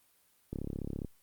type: click train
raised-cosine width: 3 ms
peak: -24 dBFS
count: 19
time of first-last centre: 0.53-1.047 s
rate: 34.8 Hz
effects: white hiss -68 dBFS RMS until 1.22 s + Opus 32 kbps